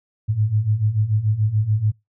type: beating tone pair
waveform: sine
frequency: 103.1 / 110 Hz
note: G#2 / A2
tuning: -12 / 0 cents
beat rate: 6.9 Hz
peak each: -22 / -18 dBFS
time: 0.28-1.92 s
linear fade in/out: 20 ms
effects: noise-tail reverb RT60 0.2 s tail -24 dB re dry